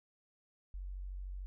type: tone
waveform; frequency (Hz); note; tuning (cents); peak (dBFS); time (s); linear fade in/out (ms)
sine; 46.69; F#1; +16; -40; 0.74-1.46; 0
effects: none